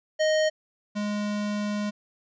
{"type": "tone pair in turn", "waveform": "square", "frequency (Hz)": [622, 207.6], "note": ["D#5", "G#3"], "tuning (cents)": [-1, 0], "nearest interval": "octave + perfect fifth", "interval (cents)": 1899, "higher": "first", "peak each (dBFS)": [-21, -27], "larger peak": "first", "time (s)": [[0.19, 0.5], [0.95, 1.91]], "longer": "second", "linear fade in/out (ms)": 20, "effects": ["resampled to 16000 Hz"]}